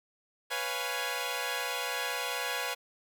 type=chord; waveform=10% pulse; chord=C# dominant seventh; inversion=third; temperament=equal; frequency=493.9 / 554.4 / 698.5 / 830.6 Hz; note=B4 / C#5 / E#5 / G#5; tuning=0 / 0 / 0 / 0 cents; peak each=-28 / -30 / -30 / -29 dBFS; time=0.5-2.75 s; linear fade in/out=20 ms; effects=none